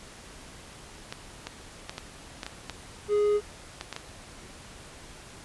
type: clicks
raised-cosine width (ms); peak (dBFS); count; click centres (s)
0.2; -17; 10; 1.125 / 1.47 / 1.895 / 1.981 / 2.432 / 2.465 / 2.697 / 3.811 / 3.927 / 3.964
type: tone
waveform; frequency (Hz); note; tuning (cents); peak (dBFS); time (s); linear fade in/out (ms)
triangle; 415.3; G#4; 0; -19; 3.08-3.41; 50
effects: pink hiss -47 dBFS RMS until 5.44 s + resampled to 24000 Hz